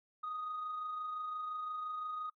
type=tone with amplitude modulation; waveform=sine; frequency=1244.5 Hz; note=D#6; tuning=in tune; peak=-35 dBFS; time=0.23-2.3 s; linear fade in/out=10 ms; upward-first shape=sine; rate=25.8 Hz; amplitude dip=35%; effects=noise-tail reverb RT60 0.1 s tail -23 dB re dry + tanh soft clip ceiling -34 dBFS